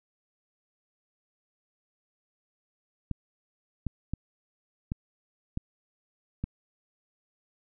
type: clicks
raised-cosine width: 5 ms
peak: -18 dBFS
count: 6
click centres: 3.113 / 3.867 / 4.136 / 4.919 / 5.574 / 6.44 s
effects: none